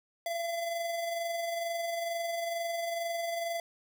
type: tone with amplitude modulation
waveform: square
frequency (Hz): 677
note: E5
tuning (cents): +46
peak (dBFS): -31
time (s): 0.26-3.6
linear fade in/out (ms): 2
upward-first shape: sine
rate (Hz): 22.2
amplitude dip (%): 35
effects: none